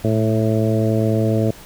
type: harmonic tone with a mistuned harmonic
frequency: 110 Hz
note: A2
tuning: in tune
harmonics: 1 / 2 / 3 / 4 / 5 / 6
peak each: -18 / -21 / -23 / -24 / -25 / -26 dBFS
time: 0.04-1.51 s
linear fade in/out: 5 ms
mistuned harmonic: 1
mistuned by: +32 cents
effects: pink hiss -41 dBFS RMS until 1.65 s

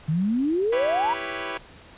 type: exponential sweep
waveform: sine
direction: up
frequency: 148.3 to 987.8 Hz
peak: -20 dBFS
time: 0.08-1.14 s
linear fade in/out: 10 ms
type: chord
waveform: 10% pulse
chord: C# half-diminished seventh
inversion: first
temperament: equal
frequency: 329.6 / 392 / 493.9 / 554.4 Hz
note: E4 / G4 / B4 / C#5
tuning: 0 / 0 / 0 / 0 cents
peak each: -26 dBFS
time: 0.72-1.58 s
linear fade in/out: 10 ms
effects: pink hiss -48 dBFS RMS until 1.97 s + resampled to 8000 Hz

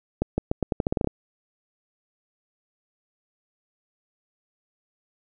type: accelerating click train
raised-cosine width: 2 ms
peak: -9 dBFS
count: 12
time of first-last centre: 0.22-1.073 s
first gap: 160 ms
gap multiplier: 0.84
effects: none

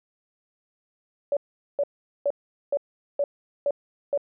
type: tone bursts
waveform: sine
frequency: 570 Hz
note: C#5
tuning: 48 cents sharp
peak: -20 dBFS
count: 7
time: 1.32-4.176 s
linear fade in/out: 2 ms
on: 48 ms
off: 420 ms
effects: none

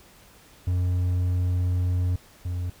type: tone pair in turn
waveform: triangle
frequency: 90 / 88.91 Hz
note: F#2 / F2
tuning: -47 / +31 cents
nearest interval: unison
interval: 22 cents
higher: first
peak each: -19 / -24 dBFS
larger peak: first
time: 0.67-2.16 / 2.45-2.7 s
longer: first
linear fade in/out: 5 ms
effects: pink hiss -53 dBFS RMS until 2.8 s

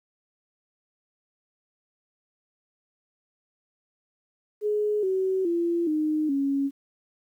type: tone with pitch steps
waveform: sine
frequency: 420 / 378.5 / 341.1 / 307.5 / 277.1 Hz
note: G#4 / F#4 / F4 / D#4 / C#4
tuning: +19 / +39 / -41 / -20 / -1 cents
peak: -22 dBFS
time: 4.61-6.71 s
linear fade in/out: 50 ms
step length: 420 ms
effects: 10-bit

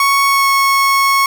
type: tone with pitch glide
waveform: 30% pulse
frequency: 1108.7 to 1099.1 Hz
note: C#6 to C#6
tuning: 0 to -15 cents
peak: -7 dBFS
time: 0-1.26 s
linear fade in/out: 2 ms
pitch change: -15 cents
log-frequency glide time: 0.27-0.47 s
effects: none

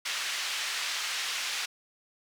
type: band-pass noise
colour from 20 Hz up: pink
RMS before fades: -33 dBFS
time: 0.05-1.66 s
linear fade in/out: 10 ms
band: 1900 to 5800 Hz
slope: 12 dB/octave
effects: none

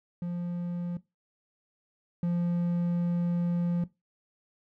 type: tone pair in turn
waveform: triangle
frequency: 174.61 / 173.5 Hz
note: F3 / F3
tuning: 0 / -11 cents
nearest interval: unison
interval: 11 cents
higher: first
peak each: -28 / -23 dBFS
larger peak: second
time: 0.22-0.97 / 2.23-3.84 s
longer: second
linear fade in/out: 2 ms
effects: noise-tail reverb RT60 0.2 s tail -17 dB re dry

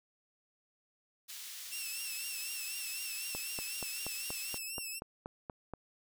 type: high-pass noise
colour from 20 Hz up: pink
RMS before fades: -46 dBFS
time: 1.28-4.59 s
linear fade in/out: 20 ms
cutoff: 3200 Hz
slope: 12 dB/octave
type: tone with vibrato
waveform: 10% pulse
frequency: 2679 Hz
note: E7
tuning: 27 cents sharp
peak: -31 dBFS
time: 1.71-5 s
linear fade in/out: 20 ms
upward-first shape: triangle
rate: 4 Hz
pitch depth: 79 cents each way
type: click train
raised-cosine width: 1 ms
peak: -27 dBFS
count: 11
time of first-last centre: 3.35-5.737 s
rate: 4.19 Hz
effects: none

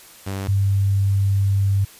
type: tone pair in turn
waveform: sawtooth / sine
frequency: 97.3 / 98.54 Hz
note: G2 / G2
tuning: -12 / +10 cents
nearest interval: unison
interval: 22 cents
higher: second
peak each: -21 / -15 dBFS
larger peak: second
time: 0.26-0.48 / 0.48-1.85 s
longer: second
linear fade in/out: 10 ms
effects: white hiss -45 dBFS RMS until 1.99 s + resampled to 32000 Hz

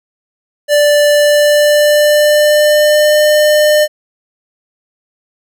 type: tone with pitch glide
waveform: square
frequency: 587.3 to 603.1 Hz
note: D5 to D5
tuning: 0 to +46 cents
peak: -7 dBFS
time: 0.68-3.88 s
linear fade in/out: 50 ms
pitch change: +46 cents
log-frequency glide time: 1.1-3.2 s
effects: none

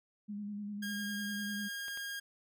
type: tone with vibrato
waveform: sine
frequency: 205.8 Hz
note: G#3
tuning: 16 cents flat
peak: -38 dBFS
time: 0.28-1.69 s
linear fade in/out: 20 ms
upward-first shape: square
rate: 10 Hz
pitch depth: 25 cents each way
type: tone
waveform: sawtooth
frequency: 1622 Hz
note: G#6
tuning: 41 cents flat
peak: -35 dBFS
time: 0.82-2.2 s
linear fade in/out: 10 ms
type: clicks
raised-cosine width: 0.3 ms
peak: -34 dBFS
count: 2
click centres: 1.882 / 1.974 s
effects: none

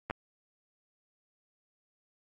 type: clicks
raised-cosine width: 0.5 ms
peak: -18 dBFS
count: 2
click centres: 0.1 / 0.109 s
effects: AAC 32 kbps

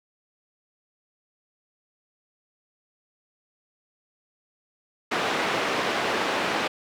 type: band-pass noise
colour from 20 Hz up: pink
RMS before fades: -26 dBFS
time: 5.11-6.68 s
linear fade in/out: 10 ms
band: 360 to 3100 Hz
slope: 12 dB/octave
effects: none

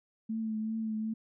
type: tone with vibrato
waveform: sine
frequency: 220 Hz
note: A3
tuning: in tune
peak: -31 dBFS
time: 0.29-1.14 s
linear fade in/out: 10 ms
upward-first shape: triangle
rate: 2.6 Hz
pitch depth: 32 cents each way
effects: none

